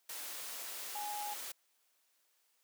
sine tone in noise, 830.6 Hz, G#5, in tune, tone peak -39 dBFS, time 0.95-1.34 s, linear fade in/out 5 ms, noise white, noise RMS -44 dBFS, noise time 0.09-1.52 s, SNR +2 dB, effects white hiss -75 dBFS RMS until 2.63 s + high-pass 400 Hz 12 dB/octave

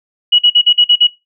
sine tone bursts, 2920 Hz, F#7, 24 cents flat, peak -5 dBFS, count 7, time 0.32-1.072 s, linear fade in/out 10 ms, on 68 ms, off 46 ms, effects noise-tail reverb RT60 0.2 s tail -19 dB re dry

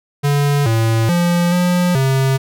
square tone with pitch steps, 143.5 / 112.9 / 173.8 / 178 / 133.9 Hz, D3 / A2 / F3 / F3 / C3, -40 / +45 / -8 / +33 / +40 cents, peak -13 dBFS, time 0.23-2.38 s, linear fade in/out 20 ms, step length 430 ms, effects none

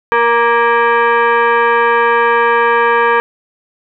sine tone with frequency modulation, 233.1 Hz, A#3, in tune, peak -8 dBFS, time 0.12-3.2 s, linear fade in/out 0 ms, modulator 703 Hz, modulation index 2.3, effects none

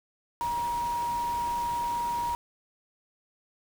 sine tone in noise, 950 Hz, A#5, 33 cents sharp, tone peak -27 dBFS, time 0.41-2.35 s, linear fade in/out 0 ms, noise pink, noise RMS -42 dBFS, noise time 0.41-2.35 s, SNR +12 dB, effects none

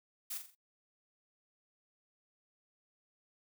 blue noise with echo, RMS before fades -40 dBFS, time 0.3-0.38 s, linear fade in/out 10 ms, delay 43 ms, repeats 4, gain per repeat -7 dB, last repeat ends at 0.552 s, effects noise-tail reverb RT60 0.1 s tail -22 dB re dry

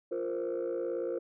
sine chord, F suspended fourth, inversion none, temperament just, 349.2 / 465.6 / 523.8 Hz, F4 / Bb4 / C5, 0 / -2 / +2 cents, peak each -34 dBFS, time 0.11-1.19 s, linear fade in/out 10 ms, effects tanh soft clip ceiling -27 dBFS

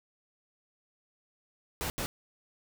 pink noise bursts at uneven times, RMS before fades -34 dBFS, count 2, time 1.81-1.9 / 1.98-2.06 s, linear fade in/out 0 ms, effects none

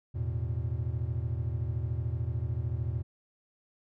triangle chord, E suspended fourth, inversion none, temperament equal, 82.41 / 110 / 123.47 Hz, E2 / A2 / B2, 0 / 0 / 0 cents, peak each -32 dBFS, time 0.14-3.03 s, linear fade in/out 20 ms, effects none

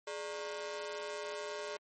sawtooth ring-modulated tone, 506 Hz, B4, 42 cents sharp, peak -32 dBFS, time 0.07-1.77 s, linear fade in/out 5 ms, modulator 85.8 Hz, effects MP3 32 kbps

